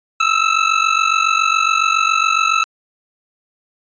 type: ring-modulated tone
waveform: 25% pulse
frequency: 1314 Hz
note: E6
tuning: 6 cents flat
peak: -6 dBFS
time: 0.2-2.64 s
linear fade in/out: 0 ms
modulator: 23.6 Hz
effects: resampled to 16000 Hz